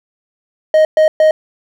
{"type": "tone bursts", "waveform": "triangle", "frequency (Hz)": 624, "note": "D#5", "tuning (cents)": 5, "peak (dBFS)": -4, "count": 3, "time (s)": [0.74, 1.31], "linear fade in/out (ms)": 2, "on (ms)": 110, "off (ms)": 120, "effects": []}